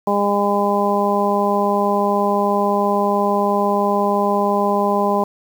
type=harmonic tone; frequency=202.9 Hz; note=G#3; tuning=40 cents flat; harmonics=1 / 2 / 3 / 4 / 5; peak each=-21 / -21 / -21 / -21 / -21 dBFS; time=0.07-5.24 s; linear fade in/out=5 ms; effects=7-bit